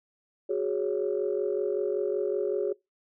sine chord, F# suspended second, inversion none, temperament equal, 370 / 415.3 / 554.4 Hz, F#4 / G#4 / C#5, 0 / 0 / 0 cents, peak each -29 / -28 / -32 dBFS, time 0.49-2.73 s, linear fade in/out 10 ms, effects noise-tail reverb RT60 0.2 s tail -24 dB re dry + tanh soft clip ceiling -17 dBFS

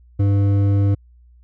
sine tone with hard clipping, 100 Hz, G2, 35 cents sharp, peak -15 dBFS, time 0.19-0.95 s, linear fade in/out 10 ms, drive 9 dB, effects added 60 Hz sine -46 dBFS peak until 1.43 s

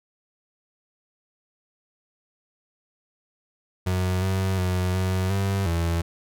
35% pulse tone with pitch steps, 92 / 95 / 91.3 / 93.3 / 97.8 / 84.2 Hz, F#2 / F#2 / F#2 / F#2 / G2 / E2, -9 / +46 / -23 / +15 / -4 / +37 cents, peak -20 dBFS, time 3.86-6.02 s, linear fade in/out 10 ms, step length 360 ms, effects none

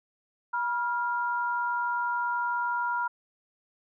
sine tone pair together, 966.3 / 1396.9 Hz, B5 / F6, -38 / 0 cents, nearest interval tritone, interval 638 cents, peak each -28 / -30 dBFS, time 0.53-3.08 s, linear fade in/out 10 ms, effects none

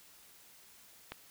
click, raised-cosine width 0.3 ms, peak -24 dBFS, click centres 1.12 s, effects white hiss -59 dBFS RMS until 1.3 s

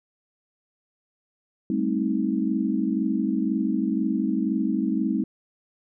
sine chord, A half-diminished seventh, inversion third, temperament just, 198 / 220 / 264 / 316.8 Hz, G3 / A3 / C4 / Eb4, +18 / 0 / +16 / +31 cents, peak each -27 dBFS, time 1.7-5.24 s, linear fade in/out 2 ms, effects none

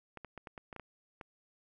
clicks, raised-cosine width 0.5 ms, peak -30 dBFS, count 9, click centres 0.173 / 0.247 / 0.377 / 0.472 / 0.578 / 0.728 / 0.763 / 0.797 / 1.212 s, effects none

